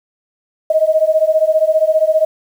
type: beating tone pair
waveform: sine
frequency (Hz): 622.3 / 637.3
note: D#5 / D#5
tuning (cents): 0 / +41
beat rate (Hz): 15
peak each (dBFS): -13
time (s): 0.7-2.25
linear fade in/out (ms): 5
effects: 7-bit